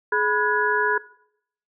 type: tone cluster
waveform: sine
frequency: 422.5 / 988 / 1454 / 1674 Hz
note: G#4 / B5 / F#6 / G#6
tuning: +30 / 0 / -31 / +13 cents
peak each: -24 dBFS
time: 0.12-0.98 s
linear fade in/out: 5 ms
effects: noise-tail reverb RT60 0.7 s tail -20 dB re dry